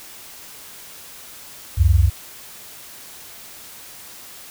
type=tone pair together; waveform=sine; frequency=68.39 / 90.2 Hz; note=C#2 / F#2; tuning=-23 / -44 cents; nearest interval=perfect fourth; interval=479 cents; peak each=-14 dBFS; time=1.77-2.1 s; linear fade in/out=20 ms; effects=white hiss -40 dBFS RMS until 4.5 s